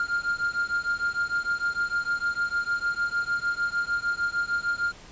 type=beating tone pair; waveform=triangle; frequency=1400 / 1406.6 Hz; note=F6 / F6; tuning=+4 / +12 cents; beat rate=6.6 Hz; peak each=-26 dBFS; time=0-4.92 s; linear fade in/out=2 ms; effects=pink hiss -48 dBFS RMS until 5.11 s + resampled to 16000 Hz